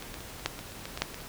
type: clicks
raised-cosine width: 0.2 ms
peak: -23 / -22 / -28 / -29 / -9 / -23 / -28 / -19 / -17 / -8 / -22 / -28 dBFS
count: 12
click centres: 0.024 / 0.142 / 0.206 / 0.396 / 0.46 / 0.591 / 0.72 / 0.855 / 0.975 / 1.02 / 1.144 / 1.205 s
effects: pink hiss -44 dBFS RMS until 1.28 s